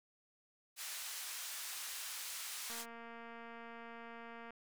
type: band-pass noise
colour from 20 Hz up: white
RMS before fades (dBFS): -45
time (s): 0.76-2.86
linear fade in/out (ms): 50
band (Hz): 1100 to 12000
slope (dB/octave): 12
type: click train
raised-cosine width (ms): 0.5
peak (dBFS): -37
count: 420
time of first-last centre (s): 2.7-4.506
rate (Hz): 232
effects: none